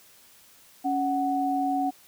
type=tone pair together; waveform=sine; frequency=278.3 / 743 Hz; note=C#4 / F#5; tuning=+7 / +7 cents; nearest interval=octave + perfect fourth; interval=1700 cents; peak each=-27 / -25 dBFS; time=0.84-1.91 s; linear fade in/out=20 ms; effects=white hiss -55 dBFS RMS until 2.07 s